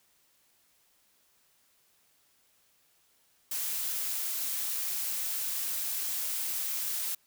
blue noise, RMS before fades -33 dBFS, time 3.51-7.15 s, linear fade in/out 5 ms, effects white hiss -68 dBFS RMS until 7.26 s

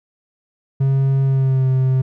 triangle tone with pitch glide, 135.5 to 130.73 Hz, C#3 to C3, -39 to -1 cents, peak -11 dBFS, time 0.8-2.02 s, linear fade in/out 10 ms, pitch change -62 cents, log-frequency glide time 1.24-1.68 s, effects none

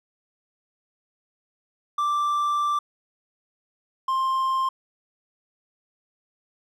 triangle tone pair in turn, 1174.7 / 1054.4 Hz, D6 / C6, 0 / +13 cents, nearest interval major second, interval 187 cents, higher first, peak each -19 dBFS, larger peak neither, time 1.98-2.79 / 4.08-4.69 s, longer first, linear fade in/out 5 ms, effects none

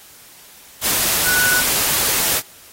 sine tone in noise, 1480 Hz, F#6, in tune, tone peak -16 dBFS, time 1.24-1.63 s, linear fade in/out 50 ms, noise white, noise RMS -18 dBFS, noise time 0.81-2.42 s, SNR -1 dB, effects white hiss -44 dBFS RMS until 2.72 s + AAC 48 kbps

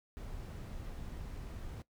brown noise, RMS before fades -44 dBFS, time 0.17-1.82 s, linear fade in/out 0 ms, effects noise-tail reverb RT60 0.1 s tail -18 dB re dry

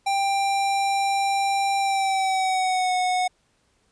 square tone with pitch glide, 790 to 732.9 Hz, G5 to F#5, +13 to -17 cents, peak -21 dBFS, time 0.06-3.28 s, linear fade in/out 10 ms, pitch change -130 cents, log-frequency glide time 1.79-2.94 s, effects pink hiss -66 dBFS RMS until 3.91 s + resampled to 22050 Hz

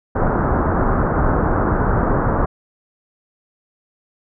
pink low-pass noise, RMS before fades -17 dBFS, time 0.15-2.46 s, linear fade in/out 10 ms, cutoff 1500 Hz, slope 48 dB/octave, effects none

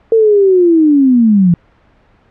sine linear sweep, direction down, 457 to 166.3 Hz, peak -5 dBFS, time 0.12-1.54 s, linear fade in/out 2 ms, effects pink hiss -50 dBFS RMS until 2.3 s + low-pass 2000 Hz 12 dB/octave

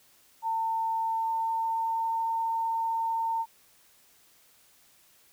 sine tone with pitch glide, 900 to 907.8 Hz, A5 to A#5, +39 to -46 cents, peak -26 dBFS, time 0.42-3.46 s, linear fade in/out 50 ms, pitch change +15 cents, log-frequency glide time 1-2.32 s, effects white hiss -61 dBFS RMS until 5.32 s

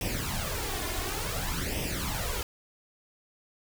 pink noise with flanger, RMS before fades -32 dBFS, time 0.01-2.43 s, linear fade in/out 2 ms, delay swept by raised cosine 0.35 to 2.85 ms, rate 0.56 Hz, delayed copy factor +0.7, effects none

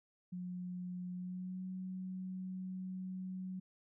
sine tone with pitch glide, 180 to 186.03 Hz, F#3 to F#3, -47 to +10 cents, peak -40 dBFS, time 0.32-3.6 s, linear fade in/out 10 ms, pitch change +57 cents, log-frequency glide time 1.13-1.65 s, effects none

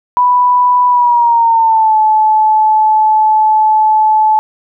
sine tone with pitch glide, 987.8 to 864.9 Hz, B5 to A5, 0 to -30 cents, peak -6 dBFS, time 0.17-4.39 s, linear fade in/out 0 ms, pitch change -230 cents, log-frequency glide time 0.88-1.97 s, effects none

